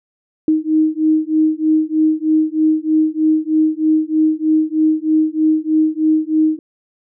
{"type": "beating tone pair", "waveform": "sine", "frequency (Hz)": [311.1, 314.3], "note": ["D#4", "D#4"], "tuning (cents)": [0, 18], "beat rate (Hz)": 3.2, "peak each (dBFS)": -15, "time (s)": [0.48, 6.59], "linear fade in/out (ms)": 2, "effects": []}